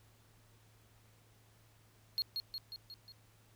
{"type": "tone with echo", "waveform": "triangle", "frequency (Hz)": 4290, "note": "C8", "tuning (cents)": 42, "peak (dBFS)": -30, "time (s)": [2.18, 2.22], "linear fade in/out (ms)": 0, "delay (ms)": 180, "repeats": 5, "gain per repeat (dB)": -4, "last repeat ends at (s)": 3.12, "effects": ["added 109 Hz sine -65 dBFS peak until 3.55 s", "pink hiss -68 dBFS RMS until 3.55 s"]}